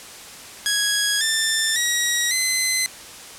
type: tone with pitch steps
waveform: 10% pulse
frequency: 1661.2 / 1780.4 / 1908.2 / 2045 Hz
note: G#6 / A6 / A#6 / C7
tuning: 0 / +20 / +40 / -40 cents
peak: -9 dBFS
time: 0.66-2.86 s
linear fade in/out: 0 ms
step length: 550 ms
effects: white hiss -39 dBFS RMS until 3.38 s + low-pass 10000 Hz 12 dB/octave